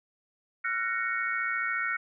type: chord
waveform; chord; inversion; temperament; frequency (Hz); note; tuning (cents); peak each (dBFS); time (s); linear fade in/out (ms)
sine; Gb major seventh; third; equal with one note detuned; 1365.8 / 1480 / 1864.7 / 2217; F6 / Gb6 / Bb6 / Db7; -39 / 0 / 0 / 0; -33; 0.64-1.97; 10
effects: none